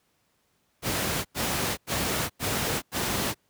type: noise bursts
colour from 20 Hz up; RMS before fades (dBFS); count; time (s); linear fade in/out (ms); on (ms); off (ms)
pink; -27; 5; 0.82-3.346; 50; 430; 94
effects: pink hiss -70 dBFS RMS until 3.49 s + high-pass 80 Hz 12 dB/octave